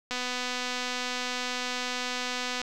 click train, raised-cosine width 0.2 ms, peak -15 dBFS, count 625, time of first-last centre 0.11-2.616 s, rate 249 Hz, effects none

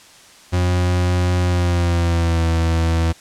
40% pulse tone with pitch glide, 89.5 to 82.55 Hz, F2 to E2, +43 to +3 cents, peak -14 dBFS, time 0.52-3.13 s, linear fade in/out 20 ms, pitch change -140 cents, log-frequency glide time 1.43-2.47 s, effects white hiss -45 dBFS RMS until 3.2 s + low-pass 8000 Hz 12 dB/octave

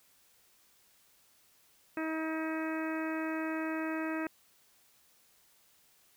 harmonic tone, 318.2 Hz, D#4, 39 cents sharp, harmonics 1 / 2 / 3 / 4 / 5 / 6 / 7 / 8, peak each -34 / -41 / -45 / -44 / -43 / -45 / -51 / -47 dBFS, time 1.97-4.27 s, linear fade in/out 2 ms, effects white hiss -66 dBFS RMS until 6.16 s

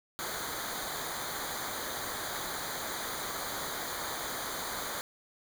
pink noise with comb filter, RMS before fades -37 dBFS, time 0.19-5.01 s, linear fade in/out 0 ms, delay 0.37 ms, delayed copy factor -0.85, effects none

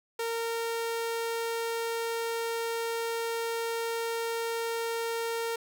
sawtooth tone, 460.2 Hz, A#4, 22 cents flat, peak -26 dBFS, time 0.19-5.56 s, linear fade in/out 5 ms, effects none

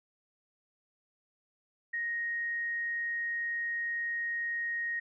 sine tone, 1871 Hz, A#6, 6 cents sharp, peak -31 dBFS, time 1.93-5 s, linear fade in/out 10 ms, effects none

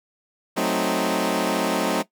15% pulse chord, F# diminished seventh, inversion none, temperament equal, 185 / 220 / 261.6 / 311.1 Hz, F#3 / A3 / C4 / Eb4, 0 / 0 / 0 / 0 cents, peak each -20 dBFS, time 0.56-2.03 s, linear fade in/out 20 ms, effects noise-tail reverb RT60 0.1 s tail -17 dB re dry

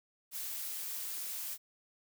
blue noise, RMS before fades -40 dBFS, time 0.31-1.58 s, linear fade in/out 50 ms, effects none

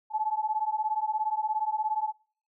sine beating tone pair, 854 / 871 Hz, G#5 / A5, +48 / -18 cents, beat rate 17 Hz, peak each -29 dBFS, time 0.1-2.13 s, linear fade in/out 50 ms, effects noise-tail reverb RT60 0.5 s tail -26 dB re dry

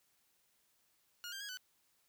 15% pulse tone with pitch steps, 1430 / 1585 / 1649 / 1502 Hz, F6 / G6 / G#6 / F#6, +41 / +19 / -13 / +26 cents, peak -37 dBFS, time 1.24-1.572 s, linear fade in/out 0 ms, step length 83 ms, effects white hiss -75 dBFS RMS until 2.08 s

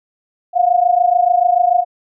sine tone pair together, 698 / 724.9 Hz, F5 / F#5, -1 / -36 cents, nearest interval minor second, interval 65 cents, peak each -13 dBFS, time 0.53-1.85 s, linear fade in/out 50 ms, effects none

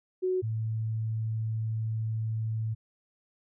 sine tone pair in turn, 370 / 110.83 Hz, F#4 / A2, 0 / +13 cents, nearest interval octave + major sixth, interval 2087 cents, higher first, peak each -25 / -28 dBFS, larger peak first, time 0.22-0.42 / 0.42-2.75 s, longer second, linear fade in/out 20 ms, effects none

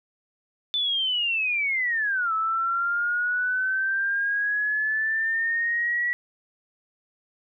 sine linear two-way sweep, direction down then up, 3527 to 1300 to 1941 Hz, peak -22 dBFS, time 0.74-6.13 s, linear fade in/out 0 ms, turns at 2.33 s, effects none

